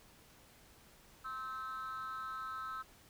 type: tone with amplitude modulation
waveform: sine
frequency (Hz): 1300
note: E6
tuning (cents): -24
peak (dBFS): -34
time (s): 1.24-2.83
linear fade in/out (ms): 20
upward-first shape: sine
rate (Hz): 247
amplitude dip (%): 90
effects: tanh soft clip ceiling -36 dBFS + pink hiss -62 dBFS RMS until 3.09 s